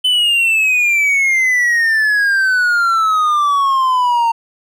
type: exponential sweep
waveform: triangle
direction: down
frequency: 3040 to 913 Hz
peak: -9 dBFS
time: 0.04-4.32 s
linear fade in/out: 10 ms
effects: none